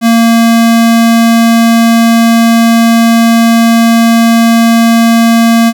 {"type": "tone", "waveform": "square", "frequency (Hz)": 230, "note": "A#3", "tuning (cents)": -23, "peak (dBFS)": -4, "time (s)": [0.01, 5.73], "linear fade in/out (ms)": 50, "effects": []}